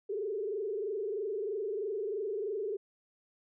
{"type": "tone with frequency modulation", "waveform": "sine", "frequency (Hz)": 414.2, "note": "G#4", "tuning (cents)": -5, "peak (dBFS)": -32, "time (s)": [0.09, 2.77], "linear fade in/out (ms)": 10, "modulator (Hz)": 23.1, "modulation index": 1.5, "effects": []}